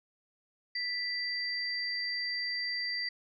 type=tone pair together; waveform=sine; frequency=1975.5 / 4699 Hz; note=B6 / D8; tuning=0 / 0 cents; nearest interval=octave + minor third; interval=1500 cents; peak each=-35 / -34 dBFS; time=0.75-3.09 s; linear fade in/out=5 ms; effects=none